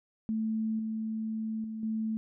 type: tone with level steps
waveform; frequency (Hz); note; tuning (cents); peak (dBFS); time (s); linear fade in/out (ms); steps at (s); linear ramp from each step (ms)
sine; 220.2; A3; +2; -28 / -31 / -35 / -29; 0.29-2.17; 0; 0.79 / 1.64 / 1.83; 2
effects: none